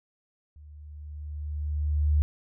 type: tone with level ramp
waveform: sine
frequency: 74.6 Hz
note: D2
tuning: 28 cents sharp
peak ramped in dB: -46 to -18 dBFS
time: 0.56-2.22 s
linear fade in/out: 0 ms
effects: none